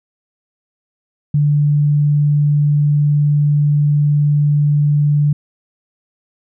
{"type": "tone", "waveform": "sine", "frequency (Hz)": 146.83, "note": "D3", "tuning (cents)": 0, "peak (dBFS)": -10, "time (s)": [1.34, 5.33], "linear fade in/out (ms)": 5, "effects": []}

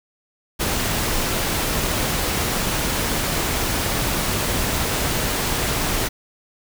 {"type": "noise", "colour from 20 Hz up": "pink", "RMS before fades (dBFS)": -22, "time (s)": [0.59, 6.09], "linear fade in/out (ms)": 20, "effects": []}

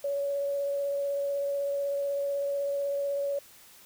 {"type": "tone with vibrato", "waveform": "sine", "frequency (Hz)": 563, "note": "C#5", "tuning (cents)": 27, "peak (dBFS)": -27, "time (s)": [0.04, 3.39], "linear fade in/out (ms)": 5, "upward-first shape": "triangle", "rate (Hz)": 16, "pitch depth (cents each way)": 14, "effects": ["white hiss -54 dBFS RMS until 3.85 s"]}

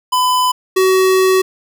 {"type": "tone pair in turn", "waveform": "square", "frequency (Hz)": [1005, 376.4], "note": ["B5", "F#4"], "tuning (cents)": [30, 30], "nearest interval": "octave + perfect fourth", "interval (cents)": 1700, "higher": "first", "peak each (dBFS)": [-12, -10], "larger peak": "second", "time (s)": [[0.12, 0.52], [0.76, 1.42]], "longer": "second", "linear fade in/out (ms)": 10, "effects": []}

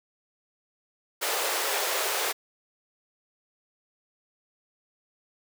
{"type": "high-pass noise", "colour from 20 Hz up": "pink", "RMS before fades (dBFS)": -28, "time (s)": [1.21, 2.33], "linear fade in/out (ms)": 20, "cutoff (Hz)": 390, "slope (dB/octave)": 48, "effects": []}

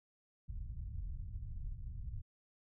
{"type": "low-pass noise", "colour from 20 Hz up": "pink", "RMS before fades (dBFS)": -43, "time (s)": [0.48, 2.22], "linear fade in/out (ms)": 10, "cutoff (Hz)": 110, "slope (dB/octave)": 24, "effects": []}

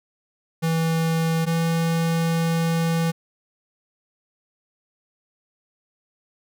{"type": "tone pair in turn", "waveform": "square", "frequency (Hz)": [163.4, 165.39], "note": ["E3", "E3"], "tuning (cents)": [-15, 6], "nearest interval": "unison", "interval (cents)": 21, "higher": "second", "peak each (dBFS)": -20, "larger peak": "neither", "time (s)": [[0.62, 1.46], [1.46, 3.12]], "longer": "second", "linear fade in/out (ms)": 20, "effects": []}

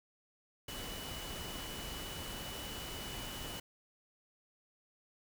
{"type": "tone in noise", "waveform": "sine", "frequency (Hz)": 2960, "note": "F#7", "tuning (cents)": 0, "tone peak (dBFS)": -48, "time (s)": [0.68, 3.6], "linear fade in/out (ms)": 5, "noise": "pink", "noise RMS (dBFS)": -44, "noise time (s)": [0.68, 3.6], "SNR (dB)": -7, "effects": []}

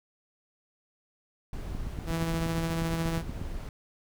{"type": "noise", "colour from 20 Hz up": "brown", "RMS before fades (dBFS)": -37, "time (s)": [1.53, 3.69], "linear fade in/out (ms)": 2}
{"type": "click train", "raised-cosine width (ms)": 5, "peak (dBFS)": -23, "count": 15, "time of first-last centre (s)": [1.75, 3.415], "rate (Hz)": 8.41}
{"type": "tone with tremolo", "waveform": "sawtooth", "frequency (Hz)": 164.81, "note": "E3", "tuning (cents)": 0, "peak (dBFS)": -23, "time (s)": [2.06, 3.23], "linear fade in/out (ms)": 50, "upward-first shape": "triangle", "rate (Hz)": 14, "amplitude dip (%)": 35}
{"effects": []}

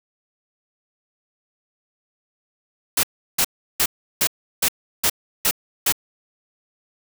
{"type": "noise bursts", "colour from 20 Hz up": "white", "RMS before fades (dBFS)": -18, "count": 8, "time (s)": [2.97, 5.924], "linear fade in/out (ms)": 5, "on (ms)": 63, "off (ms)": 350, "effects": []}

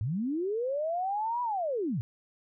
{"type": "linear two-way sweep", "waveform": "sine", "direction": "up then down", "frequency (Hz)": [94.7, 991, 94.7], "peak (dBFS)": -28, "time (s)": [0.01, 2.01], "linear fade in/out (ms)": 0, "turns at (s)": 1.42, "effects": []}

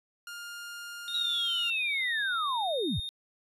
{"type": "tone with pitch glide", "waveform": "sawtooth", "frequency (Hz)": [1409, 1394.4], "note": ["F6", "F6"], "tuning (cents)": [15, -3], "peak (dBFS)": -36, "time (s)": [0.27, 1.7], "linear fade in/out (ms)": 2, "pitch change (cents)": -18, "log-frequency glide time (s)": [1.22, 1.44]}
{"type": "tone", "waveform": "triangle", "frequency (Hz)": 3680, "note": "A#7", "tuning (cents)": -23, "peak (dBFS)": -33, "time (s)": [1.08, 3.09], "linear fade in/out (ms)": 0}
{"type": "linear sweep", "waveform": "sine", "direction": "down", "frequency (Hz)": [3874, 54.7], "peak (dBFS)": -28, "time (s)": [1.14, 3], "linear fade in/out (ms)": 5}
{"effects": ["resampled to 32000 Hz"]}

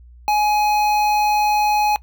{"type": "tone with notch filter", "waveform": "square", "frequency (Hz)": 840, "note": "G#5", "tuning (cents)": 19, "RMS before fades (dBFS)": -17, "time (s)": [0.28, 1.96], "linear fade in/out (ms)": 0, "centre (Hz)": 8700, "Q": 0.71, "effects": ["noise-tail reverb RT60 0.1 s tail -20 dB re dry", "added 60 Hz sine -41 dBFS peak until 2.02 s"]}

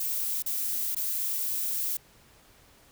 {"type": "noise with dropouts", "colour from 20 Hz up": "violet", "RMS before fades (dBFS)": -30, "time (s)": [0, 1.97], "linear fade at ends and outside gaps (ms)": 5, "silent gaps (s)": [[0.424, 0.46], [0.949, 0.964]], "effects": ["pink hiss -58 dBFS RMS until 2.91 s"]}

